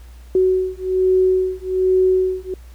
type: beating tone pair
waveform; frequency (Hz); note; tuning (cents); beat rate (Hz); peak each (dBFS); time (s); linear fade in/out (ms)
sine; 372.2 / 373.4; F#4 / F#4; +10 / +16; 1.2; -17; 0.35-2.54; 2
effects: added 60 Hz sine -37 dBFS peak until 2.74 s + pink hiss -52 dBFS RMS until 2.74 s